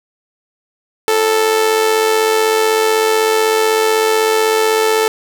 sawtooth tone with amplitude modulation, 440 Hz, A4, in tune, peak -5 dBFS, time 1.08-5.08 s, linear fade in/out 0 ms, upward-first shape sine, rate 96 Hz, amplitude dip 50%, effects none

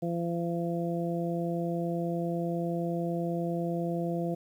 harmonic tone, 170.4 Hz, F3, 42 cents flat, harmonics 1 / 2 / 3 / 4, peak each -31 / -34 / -36 / -37 dBFS, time 0.02-4.35 s, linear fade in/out 10 ms, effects 10-bit

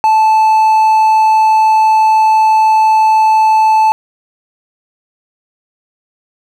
triangle tone, 874 Hz, A5, 12 cents flat, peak -4 dBFS, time 0.04-3.92 s, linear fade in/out 0 ms, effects none

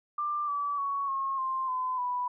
sine tone with pitch steps, 1187 / 1151.2 / 1116.5 / 1082.8 / 1050.2 / 1018.5 / 987.8 Hz, D6 / D6 / C#6 / C#6 / C6 / C6 / B5, +18 / -35 / +12 / -41 / +6 / -47 / 0 cents, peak -28 dBFS, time 0.18-2.28 s, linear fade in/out 5 ms, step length 300 ms, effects none

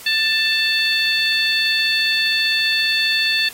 harmonic tone, 885 Hz, A5, 10 cents sharp, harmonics 2 / 3 / 4 / 5, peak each -21 / -21 / -21 / -21 dBFS, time 0.06-3.49 s, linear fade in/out 5 ms, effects white hiss -38 dBFS RMS until 3.53 s + AAC 48 kbps

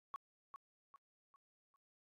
sine tone with echo, 1114 Hz, C#6, 8 cents sharp, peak -40 dBFS, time 0.14-0.16 s, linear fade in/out 0 ms, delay 400 ms, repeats 4, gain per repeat -8 dB, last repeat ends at 1.76 s, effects tanh soft clip ceiling -36 dBFS + AAC 48 kbps

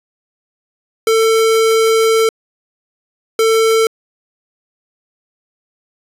square tone pair in turn, 446.9 / 446.9 Hz, A4 / A4, +27 / +27 cents, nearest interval unison, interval 0 cents, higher neither, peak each -10 dBFS, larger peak neither, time 1.07-2.29 / 3.39-3.87 s, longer first, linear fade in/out 2 ms, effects resampled to 32000 Hz

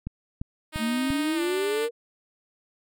click train, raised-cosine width 5 ms, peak -19 dBFS, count 4, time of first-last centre 0.07-1.104 s, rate 2.9 Hz
5% pulse tone with pitch glide, 311.1 to 295 Hz, D#4 to D4, 0 to +8 cents, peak -19 dBFS, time 0.72-1.89 s, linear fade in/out 50 ms, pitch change -92 cents, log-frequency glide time 1.35-1.41 s
sine exponential sweep, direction up, 218.7 to 477.1 Hz, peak -24 dBFS, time 0.78-1.91 s, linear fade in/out 50 ms
effects none

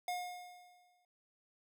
square tone with exponential decay, 717 Hz, F5, 45 cents sharp, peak -35 dBFS, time 0.08-1.05 s, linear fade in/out 2 ms, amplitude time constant 210 ms, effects none

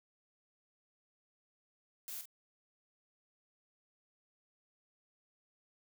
blue noise with echo, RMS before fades -44 dBFS, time 2.08-2.21 s, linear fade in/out 0 ms, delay 45 ms, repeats 1, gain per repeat -8 dB, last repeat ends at 2.255 s, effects none

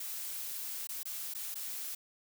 blue noise with dropouts, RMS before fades -40 dBFS, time 0-1.95 s, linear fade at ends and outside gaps 5 ms, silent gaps 0.872-0.89 / 1.032-1.054 / 1.339-1.348 / 1.544-1.554 s, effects none

